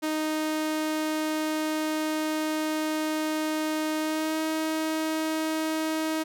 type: tone with pitch glide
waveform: sawtooth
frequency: 310.6 to 315.8 Hz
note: D#4 to D#4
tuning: -3 to +26 cents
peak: -22 dBFS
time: 0.02-6.24 s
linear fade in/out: 20 ms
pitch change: +29 cents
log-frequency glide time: 3.99-4.4 s
effects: none